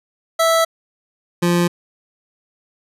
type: tone pair in turn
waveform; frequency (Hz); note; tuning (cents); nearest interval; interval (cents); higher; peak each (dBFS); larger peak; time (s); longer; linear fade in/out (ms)
25% pulse; 657 / 174.02; E5 / F3; -6 / -6; octave + major seventh; 2300; first; -9 / -10; first; 0.39-0.65 / 1.42-1.68; neither; 10
effects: resampled to 32000 Hz